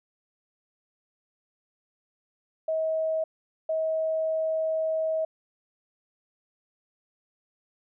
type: tone bursts at uneven times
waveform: sine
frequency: 638 Hz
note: D#5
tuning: 43 cents sharp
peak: -24 dBFS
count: 2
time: 2.68-3.24 / 3.69-5.25 s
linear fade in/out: 5 ms
effects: none